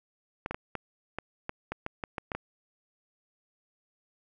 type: clicks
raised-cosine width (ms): 0.5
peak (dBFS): -18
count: 12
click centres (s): 0.461 / 0.51 / 0.545 / 0.753 / 1.186 / 1.494 / 1.72 / 1.864 / 2.038 / 2.182 / 2.318 / 2.35
effects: none